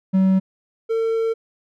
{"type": "tone pair in turn", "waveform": "triangle", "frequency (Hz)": [189.9, 451.7], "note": ["F#3", "A4"], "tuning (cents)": [45, 45], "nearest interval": "octave + minor third", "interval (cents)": 1500, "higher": "second", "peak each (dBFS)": [-11, -16], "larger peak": "first", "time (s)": [[0.13, 0.4], [0.89, 1.34]], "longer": "second", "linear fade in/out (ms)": 20, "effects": []}